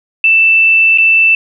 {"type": "tone with dropouts", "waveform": "sine", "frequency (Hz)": 2656, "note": "E7", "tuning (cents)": 12, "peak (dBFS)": -5, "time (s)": [0.24, 1.35], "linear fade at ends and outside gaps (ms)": 2, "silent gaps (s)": [0.976, 0.983], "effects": []}